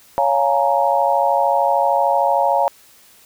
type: chord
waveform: sine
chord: Bb minor seventh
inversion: first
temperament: just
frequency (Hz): 559.4 / 699.2 / 839.1 / 932.3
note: Db5 / F5 / Ab5 / Bb5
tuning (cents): +16 / +2 / +18 / 0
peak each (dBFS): -19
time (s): 0.18-2.68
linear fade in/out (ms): 0
effects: white hiss -49 dBFS RMS until 3.25 s